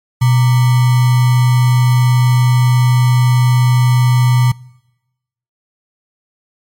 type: tone with sample-and-hold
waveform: sine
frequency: 124.2 Hz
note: B2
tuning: 10 cents sharp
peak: -7 dBFS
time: 0.21-4.52 s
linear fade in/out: 10 ms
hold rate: 1050 Hz
effects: noise-tail reverb RT60 1.0 s tail -24 dB re dry + MP3 64 kbps